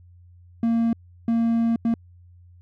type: tone bursts at uneven times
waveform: triangle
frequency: 230.2 Hz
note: A#3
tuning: 22 cents flat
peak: -16 dBFS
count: 3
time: 0.63-0.93 / 1.28-1.76 / 1.85-1.94 s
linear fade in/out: 2 ms
effects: added 88 Hz sine -47 dBFS peak until 2.61 s